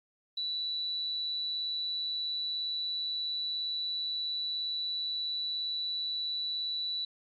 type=tone with amplitude modulation; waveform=sine; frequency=3951 Hz; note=B7; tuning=in tune; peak=-30 dBFS; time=0.37-7.05 s; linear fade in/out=5 ms; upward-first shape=sine; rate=157 Hz; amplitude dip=30%; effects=AAC 64 kbps